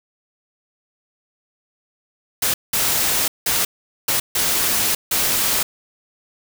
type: noise bursts at uneven times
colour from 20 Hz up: white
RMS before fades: -19 dBFS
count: 6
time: 2.42-2.54 / 2.73-3.28 / 3.46-3.65 / 4.08-4.2 / 4.35-4.95 / 5.11-5.63 s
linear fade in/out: 5 ms
effects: none